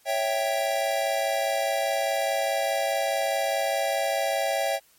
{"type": "chord", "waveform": "square", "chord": "C# diminished", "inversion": "none", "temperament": "equal", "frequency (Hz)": [554.4, 659.3, 784], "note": ["C#5", "E5", "G5"], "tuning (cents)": [0, 0, 0], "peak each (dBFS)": [-29, -28, -29], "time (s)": [0.05, 4.8], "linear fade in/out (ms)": 50, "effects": ["white hiss -60 dBFS RMS until 4.98 s", "MP3 64 kbps"]}